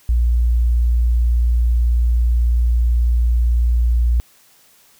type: tone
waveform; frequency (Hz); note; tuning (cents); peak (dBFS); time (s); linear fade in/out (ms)
sine; 59.1; A#1; +24; -12; 0.09-4.2; 0
effects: white hiss -52 dBFS RMS until 4.99 s